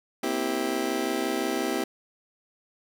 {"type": "chord", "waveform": "30% pulse", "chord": "C dominant seventh", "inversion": "third", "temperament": "just", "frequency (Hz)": [235.5, 261.6, 327, 392.4], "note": ["Bb3", "C4", "E4", "G4"], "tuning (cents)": [18, 0, -14, 2], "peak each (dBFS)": [-32, -29, -28, -28], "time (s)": [0.23, 1.84], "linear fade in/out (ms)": 5, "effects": []}